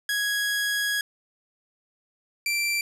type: tone pair in turn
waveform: sawtooth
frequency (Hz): 1661.2 / 2349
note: G#6 / D7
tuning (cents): 0 / 0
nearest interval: tritone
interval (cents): 600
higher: second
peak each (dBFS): -20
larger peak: neither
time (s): 0.09-1.01 / 2.46-2.81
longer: first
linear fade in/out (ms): 2
effects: resampled to 32000 Hz + 9-bit